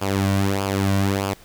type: tone with flanger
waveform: sawtooth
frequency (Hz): 98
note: G2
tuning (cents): 0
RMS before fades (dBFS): -21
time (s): 0.01-1.34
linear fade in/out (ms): 10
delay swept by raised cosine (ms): 0.5 to 2.4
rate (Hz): 1.6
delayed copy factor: -0.65
effects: pink hiss -49 dBFS RMS until 1.44 s